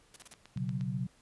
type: noise bursts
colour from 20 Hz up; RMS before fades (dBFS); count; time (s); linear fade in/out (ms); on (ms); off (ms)
white; -49; 4; 0.14-0.333; 2; 22; 35
type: click train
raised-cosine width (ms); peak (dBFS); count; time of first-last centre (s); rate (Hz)
0.2; -33; 6; 0.22-0.81; 8.47
type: chord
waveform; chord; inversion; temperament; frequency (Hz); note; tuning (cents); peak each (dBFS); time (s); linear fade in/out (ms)
sine; B suspended second; none; equal; 123.47 / 138.59 / 185; B2 / C#3 / F#3; 0 / 0 / 0; -36; 0.56-1.07; 5
effects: pink hiss -65 dBFS RMS until 1.21 s + resampled to 24000 Hz